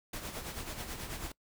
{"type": "noise with tremolo", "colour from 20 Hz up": "pink", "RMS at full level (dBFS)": -39, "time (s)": [0.13, 1.32], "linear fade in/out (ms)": 5, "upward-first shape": "sine", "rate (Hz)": 9.2, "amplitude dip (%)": 55, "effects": ["noise-tail reverb RT60 0.1 s tail -23 dB re dry"]}